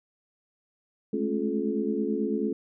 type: tone cluster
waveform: sine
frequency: 210 / 219.1 / 274.4 / 349.7 / 429 Hz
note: G#3 / A3 / C#4 / F4 / A4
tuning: +19 / -7 / -17 / +2 / -44 cents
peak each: -33 / -31 / -31 / -32 / -31 dBFS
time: 1.13-2.53 s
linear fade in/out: 5 ms
effects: none